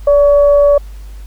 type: tone with frequency modulation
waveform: sine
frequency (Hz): 576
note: D5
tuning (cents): -34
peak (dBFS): -5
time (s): 0.07-0.78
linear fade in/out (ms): 5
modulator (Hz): 553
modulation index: 0.29
effects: added 50 Hz sine -27 dBFS peak until 1.26 s + pink hiss -46 dBFS RMS until 1.26 s